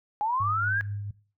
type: linear sweep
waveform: sine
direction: up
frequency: 814 to 1661.2 Hz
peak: -24 dBFS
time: 0.21-0.81 s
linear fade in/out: 0 ms
type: tone with tremolo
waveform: sine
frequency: 102 Hz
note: G#2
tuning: 31 cents flat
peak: -29 dBFS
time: 0.4-1.11 s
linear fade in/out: 5 ms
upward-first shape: triangle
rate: 4.3 Hz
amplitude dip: 40%
effects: noise-tail reverb RT60 0.4 s tail -19 dB re dry